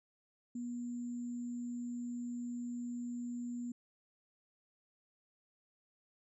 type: tone with sample-and-hold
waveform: sine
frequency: 241.3 Hz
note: B3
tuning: 40 cents flat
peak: -38 dBFS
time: 0.55-3.72 s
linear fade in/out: 5 ms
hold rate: 7350 Hz
effects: resampled to 22050 Hz